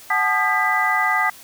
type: tone cluster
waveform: sine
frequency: 746 / 865 / 1223 / 1607 / 1985 Hz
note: F#5 / A5 / D#6 / G6 / B6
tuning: +14 / -30 / -30 / +43 / +8 cents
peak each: -24 / -24 / -22 / -26 / -20 dBFS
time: 0.1-1.3 s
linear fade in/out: 5 ms
effects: white hiss -43 dBFS RMS until 1.43 s